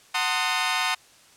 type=chord; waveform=15% pulse; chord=F# diminished seventh; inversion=none; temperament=equal with one note detuned; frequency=740 / 903.2 / 1046.5 / 1244.5 Hz; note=F#5 / A5 / C6 / Eb6; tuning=0 / +45 / 0 / 0 cents; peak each=-22 dBFS; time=0.14-0.95 s; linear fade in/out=10 ms; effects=white hiss -54 dBFS RMS until 1.36 s + low-pass 9000 Hz 12 dB/octave